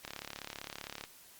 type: click train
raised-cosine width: 0.2 ms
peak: -23 dBFS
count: 36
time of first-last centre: 0.05-1.039 s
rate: 35.4 Hz
effects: white hiss -57 dBFS RMS until 1.39 s + Opus 48 kbps